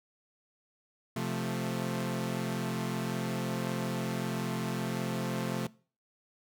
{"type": "chord", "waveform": "sawtooth", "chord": "F major", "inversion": "second", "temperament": "equal", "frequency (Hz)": [130.81, 174.61, 220], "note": ["C3", "F3", "A3"], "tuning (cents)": [0, 0, 0], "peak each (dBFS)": -32, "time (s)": [1.16, 5.67], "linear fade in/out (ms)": 5, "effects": ["noise-tail reverb RT60 0.4 s tail -21 dB re dry"]}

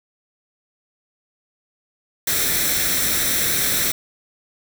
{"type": "noise with comb filter", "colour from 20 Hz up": "white", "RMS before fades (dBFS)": -20, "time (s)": [2.27, 3.92], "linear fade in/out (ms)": 5, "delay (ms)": 0.52, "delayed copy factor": 0.6, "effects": []}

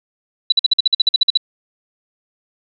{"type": "tone bursts", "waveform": "sine", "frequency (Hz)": 3951, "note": "B7", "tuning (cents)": 0, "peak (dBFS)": -8, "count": 13, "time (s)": [0.5, 1.374], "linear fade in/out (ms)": 5, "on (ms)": 22, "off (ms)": 49, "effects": []}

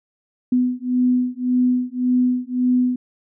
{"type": "beating tone pair", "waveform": "sine", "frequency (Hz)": [249, 250.8], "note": ["B3", "B3"], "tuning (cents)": [14, 27], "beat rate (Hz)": 1.8, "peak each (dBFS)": -19, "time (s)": [0.52, 2.96], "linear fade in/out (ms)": 5, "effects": []}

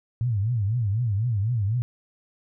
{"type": "tone with vibrato", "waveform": "sine", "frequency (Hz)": 110, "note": "A2", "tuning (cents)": 0, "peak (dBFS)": -21, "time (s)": [0.21, 1.82], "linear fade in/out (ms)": 0, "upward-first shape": "triangle", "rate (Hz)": 4, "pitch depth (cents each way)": 260, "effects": []}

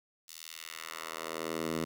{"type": "tone with high-pass filter sweep", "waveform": "10% pulse", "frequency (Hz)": 80.9, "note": "E2", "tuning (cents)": -32, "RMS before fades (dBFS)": -39, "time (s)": [0.28, 1.85], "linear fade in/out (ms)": 5, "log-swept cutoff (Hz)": [5100, 180], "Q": 0.92, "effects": []}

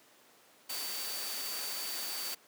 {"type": "tone in noise", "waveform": "sine", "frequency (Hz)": 4582, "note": "D8", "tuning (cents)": -44, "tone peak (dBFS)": -41, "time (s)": [0.69, 2.35], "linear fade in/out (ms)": 10, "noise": "white", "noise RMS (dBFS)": -39, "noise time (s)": [0.69, 2.35], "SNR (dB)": -5, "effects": ["pink hiss -61 dBFS RMS until 2.47 s", "high-pass 300 Hz 12 dB/octave"]}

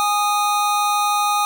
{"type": "tone pair together", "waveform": "square", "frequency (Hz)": [826, 1236.7], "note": ["G#5", "D#6"], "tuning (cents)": [-10, -11], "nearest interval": "perfect fifth", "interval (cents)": 699, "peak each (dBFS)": -20, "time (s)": [0, 1.45], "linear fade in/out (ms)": 0, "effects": []}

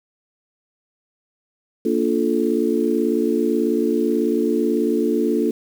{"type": "chord", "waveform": "sine", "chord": "Bb major seventh", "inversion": "none", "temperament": "just", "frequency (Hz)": [233.1, 291.4, 349.6, 437], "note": ["Bb3", "D4", "F4", "A4"], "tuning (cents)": [0, -13, 2, -12], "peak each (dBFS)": -22, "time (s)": [1.85, 5.51], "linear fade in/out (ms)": 5, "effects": ["7-bit"]}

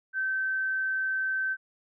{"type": "tone", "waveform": "sine", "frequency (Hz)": 1544, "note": "G6", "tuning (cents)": -27, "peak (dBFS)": -26, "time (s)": [0.13, 1.57], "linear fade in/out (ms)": 50, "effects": []}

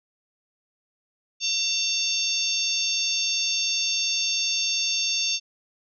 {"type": "harmonic tone with a mistuned harmonic", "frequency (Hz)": 910, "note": "A#5", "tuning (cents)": -42, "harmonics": [3, 4, 5, 6, 7], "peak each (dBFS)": [-29, -29, -29, -29, -29], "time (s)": [1.4, 5.4], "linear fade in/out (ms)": 50, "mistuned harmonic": 4, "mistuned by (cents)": -35, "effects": []}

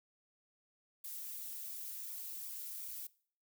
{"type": "noise with flanger", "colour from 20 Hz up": "violet", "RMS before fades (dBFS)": -45, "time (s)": [1.04, 3.07], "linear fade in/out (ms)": 5, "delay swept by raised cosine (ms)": [0.84, 4.74], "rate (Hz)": 2.8, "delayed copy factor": 0.95, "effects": ["noise-tail reverb RT60 0.5 s tail -21 dB re dry"]}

